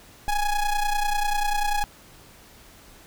square ring-modulated tone, 419.1 Hz, G#4, 16 cents sharp, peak -19 dBFS, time 0.28-1.84 s, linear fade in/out 0 ms, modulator 404 Hz, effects pink hiss -50 dBFS RMS until 3.06 s

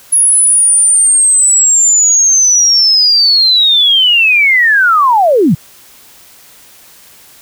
sine linear sweep, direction down, 10548 to 126.5 Hz, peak -5 dBFS, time 0.12-5.55 s, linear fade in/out 10 ms, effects white hiss -40 dBFS RMS until 7.41 s

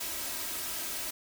white noise with comb filter, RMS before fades -36 dBFS, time 0-1.11 s, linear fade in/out 10 ms, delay 3.1 ms, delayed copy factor +0.55, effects none

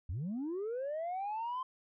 sine linear sweep, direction up, 70.2 to 1046.5 Hz, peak -33 dBFS, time 0.09-1.63 s, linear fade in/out 5 ms, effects tanh soft clip ceiling -33 dBFS

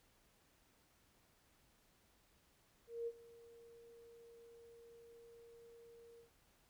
sine tone with ADSR envelope, 466.2 Hz, A#4, in tune, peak -38 dBFS, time 2.87-6.3 s, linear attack 200 ms, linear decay 48 ms, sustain -20 dB, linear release 110 ms, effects pink hiss -73 dBFS RMS until 6.69 s

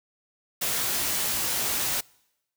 white noise with comb filter, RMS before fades -27 dBFS, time 0.61-2.01 s, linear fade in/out 10 ms, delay 17 ms, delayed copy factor +0.55, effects noise-tail reverb RT60 0.9 s tail -26 dB re dry

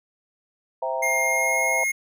sine chord, C dominant seventh, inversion none, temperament equal, 523.3 / 659.3 / 784 / 932.3 Hz, C5 / E5 / G5 / Bb5, 0 / 0 / 0 / 0 cents, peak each -29 / -28 / -32 / -29 dBFS, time 0.82-1.84 s, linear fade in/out 5 ms
square tone with pitch glide, 2124 to 2149 Hz, C7 to C7, +25 to +46 cents, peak -22 dBFS, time 1.02-1.92 s, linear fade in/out 10 ms, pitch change +21 cents, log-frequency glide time 1.22-1.59 s
effects none

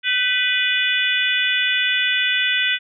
harmonic tone with a mistuned harmonic, 493.9 Hz, B4, in tune, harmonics 3 / 4 / 5 / 6 / 7, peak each -23 / -23 / -23 / -23 / -23 dBFS, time 0.03-2.79 s, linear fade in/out 50 ms, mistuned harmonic 3, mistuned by +43 cents, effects none

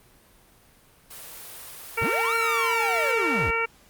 white high-pass noise, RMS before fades -41 dBFS, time 1.1-3.12 s, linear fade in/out 10 ms, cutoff 350 Hz, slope 48 dB/octave
harmonic tone, 457.7 Hz, A#4, 32 cents flat, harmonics 1 / 2 / 3 / 4 / 5 / 6, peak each -29 / -32 / -28 / -35 / -26 / -34 dBFS, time 1.97-3.66 s, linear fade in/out 10 ms
45% pulse linear two-way sweep, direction up then down, 42.39 to 1408 to 42.39 Hz, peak -27 dBFS, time 2.01-3.51 s, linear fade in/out 10 ms, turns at 2.35 s
effects pink hiss -56 dBFS RMS until 3.89 s + Opus 32 kbps

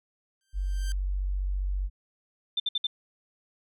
10% pulse tone with exponential growth, 1569 Hz, G6, 1 cent sharp, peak -29 dBFS, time 0.41-0.92 s, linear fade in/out 1 ms, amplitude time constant 110 ms
sine tone, 47.46 Hz, F#1, 45 cents sharp, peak -26 dBFS, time 0.53-1.9 s, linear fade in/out 50 ms
sine tone bursts, 3562 Hz, A7, 21 cents sharp, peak -24 dBFS, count 4, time 2.57-2.869 s, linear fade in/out 5 ms, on 29 ms, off 61 ms
effects none

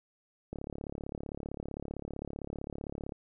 click train, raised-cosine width 2 ms, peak -25 dBFS, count 93, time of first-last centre 0.53-3.122 s, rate 35.5 Hz, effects none

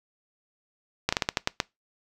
slowing click train, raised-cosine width 0.2 ms, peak -5 dBFS, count 8, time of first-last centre 1.09-1.602 s, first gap 35 ms, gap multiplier 1.24, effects noise-tail reverb RT60 0.2 s tail -23 dB re dry

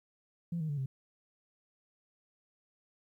sine tone with pitch steps, 170 / 156.79 / 144.61 / 133.38 Hz, F3 / D#3 / D3 / C3, -46 / +14 / -26 / +34 cents, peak -31 dBFS, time 0.52-0.86 s, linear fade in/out 5 ms, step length 85 ms, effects tanh soft clip ceiling -28 dBFS + 12-bit

